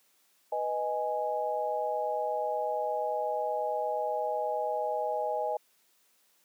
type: chord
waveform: sine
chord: G# minor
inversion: first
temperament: equal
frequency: 493.9 / 622.3 / 830.6 Hz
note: B4 / D#5 / G#5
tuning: 0 / 0 / 0 cents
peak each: -35 / -32 / -32 dBFS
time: 0.52-5.57 s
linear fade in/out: 5 ms
effects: white hiss -68 dBFS RMS until 6.44 s + high-pass 200 Hz 12 dB/octave